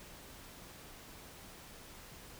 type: silence
effects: pink hiss -53 dBFS RMS until 2.39 s